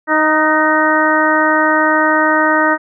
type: harmonic tone with a mistuned harmonic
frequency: 311.1 Hz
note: D#4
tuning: in tune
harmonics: 1 / 2 / 3 / 4 / 5 / 6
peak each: -17 / -17 / -17 / -17 / -17 / -17 dBFS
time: 0.07-2.78 s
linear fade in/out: 50 ms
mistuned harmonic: 5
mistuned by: -32 cents
effects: none